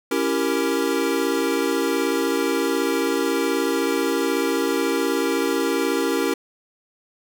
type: chord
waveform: square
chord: C# diminished seventh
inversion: none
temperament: equal with one note detuned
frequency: 277.2 / 333.3 / 392 / 466.2 Hz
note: C#4 / E4 / G4 / Bb4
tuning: 0 / +19 / 0 / 0 cents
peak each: -26 dBFS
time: 0.11-6.34 s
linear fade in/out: 5 ms
effects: none